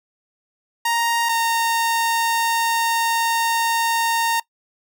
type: tone pair in turn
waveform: sawtooth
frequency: 932.3 / 920.5 Hz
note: A#5 / A#5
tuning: 0 / -22 cents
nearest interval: unison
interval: 22 cents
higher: first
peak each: -14 dBFS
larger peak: neither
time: 0.85-1.29 / 1.29-4.4 s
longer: second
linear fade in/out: 5 ms
effects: noise-tail reverb RT60 0.1 s tail -20 dB re dry